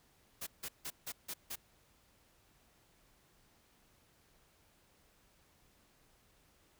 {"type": "noise bursts", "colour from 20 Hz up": "white", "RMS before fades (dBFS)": -42, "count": 6, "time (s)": [0.41, 1.558], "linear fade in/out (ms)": 10, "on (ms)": 58, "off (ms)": 160, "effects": ["pink hiss -69 dBFS RMS until 6.79 s"]}